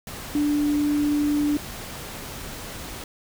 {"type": "tone in noise", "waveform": "sine", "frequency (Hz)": 293.7, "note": "D4", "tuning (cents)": 0, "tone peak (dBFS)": -19, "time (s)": [0.35, 1.57], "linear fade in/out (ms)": 2, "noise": "pink", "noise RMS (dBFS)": -36, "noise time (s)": [0.07, 3.04], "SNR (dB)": 14, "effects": []}